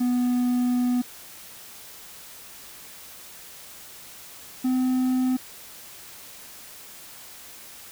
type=tone pair in turn; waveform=triangle; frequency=246.9 / 255.8 Hz; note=B3 / C4; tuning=0 / -39 cents; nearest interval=minor second; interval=61 cents; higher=second; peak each=-18 dBFS; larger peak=neither; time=0-1.02 / 4.64-5.37 s; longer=first; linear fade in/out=10 ms; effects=white hiss -44 dBFS RMS until 7.91 s